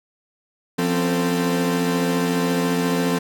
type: tone cluster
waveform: 40% pulse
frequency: 173.5 / 259.2 / 273.6 / 443.6 Hz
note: F3 / C4 / C#4 / A4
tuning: -11 / -16 / -23 / +14 cents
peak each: -22 / -22 / -30 / -24 dBFS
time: 0.78-3.19 s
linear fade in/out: 10 ms
effects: none